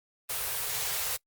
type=band-stop noise; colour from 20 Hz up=white; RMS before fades=-32 dBFS; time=0.29-1.17 s; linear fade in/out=10 ms; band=160 to 390 Hz; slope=96 dB/octave; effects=noise-tail reverb RT60 0.1 s tail -25 dB re dry + Opus 24 kbps